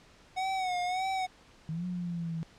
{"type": "tone with vibrato", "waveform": "square", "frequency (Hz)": 740, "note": "F#5", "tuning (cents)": 0, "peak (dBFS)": -30, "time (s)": [0.36, 1.27], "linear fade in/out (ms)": 20, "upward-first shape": "sine", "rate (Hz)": 1.7, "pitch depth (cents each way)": 65}
{"type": "exponential two-way sweep", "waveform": "sine", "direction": "up then down", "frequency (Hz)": [155.3, 181.6, 161.4], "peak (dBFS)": -32, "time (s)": [1.69, 2.43], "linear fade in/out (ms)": 0, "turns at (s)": 1.86}
{"effects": ["pink hiss -58 dBFS RMS until 2.58 s", "low-pass 6000 Hz 12 dB/octave"]}